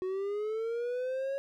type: linear sweep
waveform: triangle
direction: up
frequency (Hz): 367.4 to 554.4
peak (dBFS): -29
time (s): 0.02-1.38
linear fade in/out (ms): 0
effects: none